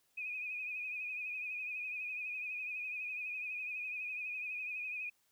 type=tone with vibrato; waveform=sine; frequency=2489 Hz; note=D#7; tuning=in tune; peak=-38 dBFS; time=0.17-5.1 s; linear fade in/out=10 ms; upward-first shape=triangle; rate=12 Hz; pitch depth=61 cents each way; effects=white hiss -75 dBFS RMS until 5.31 s